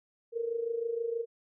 sine tone with amplitude modulation, 463.6 Hz, A#4, 10 cents flat, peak -27 dBFS, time 0.32-1.26 s, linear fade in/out 50 ms, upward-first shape sine, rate 26.3 Hz, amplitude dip 70%, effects none

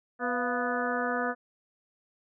harmonic tone with a mistuned harmonic, 246.9 Hz, B3, in tune, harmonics 1 / 2 / 3 / 4 / 5 / 6 / 7, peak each -34 / -33 / -34 / -39 / -35 / -34 / -37 dBFS, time 0.19-1.35 s, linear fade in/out 50 ms, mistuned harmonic 3, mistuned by -84 cents, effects none

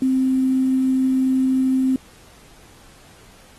sine tone with quantisation, 261.4 Hz, C4, 1 cent flat, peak -15 dBFS, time 0.02-1.96 s, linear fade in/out 2 ms, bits 7, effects pink hiss -49 dBFS RMS until 3.58 s + AAC 32 kbps

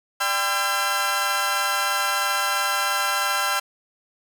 sawtooth tone cluster, 593 / 792 / 1019 / 1354 / 1607 Hz, D5 / G5 / C6 / E6 / G6, +17 / +18 / -46 / +46 / +43 cents, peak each -30 / -25 / -24 / -21 / -24 dBFS, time 0.2-3.6 s, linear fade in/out 10 ms, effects none

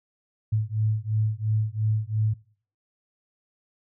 sine beating tone pair, 107 / 109.9 Hz, A2 / A2, -48 / -2 cents, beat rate 2.9 Hz, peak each -25 dBFS, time 0.52-2.34 s, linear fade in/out 10 ms, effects noise-tail reverb RT60 0.5 s tail -23 dB re dry

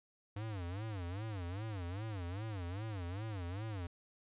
square tone with vibrato, 98 Hz, G2, in tune, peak -40 dBFS, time 0.36-3.87 s, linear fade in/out 5 ms, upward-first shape sine, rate 2.5 Hz, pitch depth 230 cents each way, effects resampled to 8000 Hz

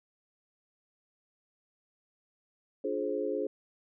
sine chord, D half-diminished seventh, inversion none, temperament just, 293.7 / 352.4 / 422.9 / 528.6 Hz, D4 / F4 / Ab4 / C5, 0 / +16 / +31 / +18 cents, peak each -37 / -37 / -33 / -35 dBFS, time 2.84-3.47 s, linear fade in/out 5 ms, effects none

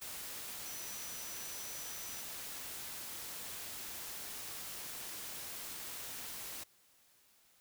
sine tone in noise, 5920 Hz, F#8, in tune, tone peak -49 dBFS, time 0.65-2.22 s, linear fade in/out 10 ms, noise white, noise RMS -45 dBFS, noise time 0.01-6.64 s, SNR -7 dB, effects white hiss -68 dBFS RMS until 7.6 s

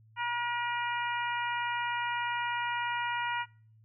harmonic tone, 478.4 Hz, A#4, 45 cents sharp, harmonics 2 / 3 / 4 / 5 / 6, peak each -32 / -36 / -38 / -40 / -42 dBFS, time 0.16-3.46 s, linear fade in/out 50 ms, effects noise-tail reverb RT60 0.5 s tail -26 dB re dry + added 110 Hz sine -57 dBFS peak until 3.84 s

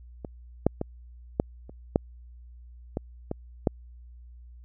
clicks, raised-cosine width 2 ms, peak -21 / -6 / -15 / -8 / -30 / -6 / -15 / -16 / -8 dBFS, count 9, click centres 0.248 / 0.666 / 0.814 / 1.399 / 1.695 / 1.959 / 2.971 / 3.314 / 3.672 s, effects added 60 Hz sine -45 dBFS peak until 4.64 s

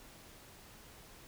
silence, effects pink hiss -56 dBFS RMS until 1.27 s

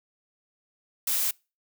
blue noise, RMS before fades -26 dBFS, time 1.07-1.31 s, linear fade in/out 5 ms, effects noise-tail reverb RT60 0.3 s tail -26 dB re dry

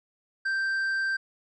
sine tone with tanh clipping, 1568 Hz, G6, in tune, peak -26 dBFS, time 0.45-1.17 s, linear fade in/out 10 ms, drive 5 dB, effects none

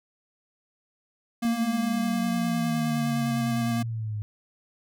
square tone with vibrato, 233.1 Hz, A#3, in tune, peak -26 dBFS, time 1.42-3.83 s, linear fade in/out 10 ms, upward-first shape square, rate 9.8 Hz, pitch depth 11 cents each way
sine exponential sweep, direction down, 233.1 to 104 Hz, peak -28 dBFS, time 1.45-4.22 s, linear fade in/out 0 ms
effects none

